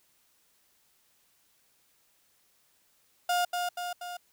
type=tone with echo; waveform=35% pulse; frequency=710 Hz; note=F5; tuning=28 cents sharp; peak=-23 dBFS; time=3.29-3.45 s; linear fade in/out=5 ms; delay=240 ms; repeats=3; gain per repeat=-4 dB; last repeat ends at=4.17 s; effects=white hiss -68 dBFS RMS until 4.32 s